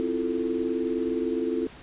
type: chord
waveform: sine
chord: F major seventh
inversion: second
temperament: equal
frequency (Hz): 261.6 / 329.6 / 349.2 / 440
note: C4 / E4 / F4 / A4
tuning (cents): 0 / 0 / 0 / 0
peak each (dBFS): -30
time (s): 0-1.67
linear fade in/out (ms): 0
effects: pink hiss -47 dBFS RMS until 1.82 s + resampled to 8000 Hz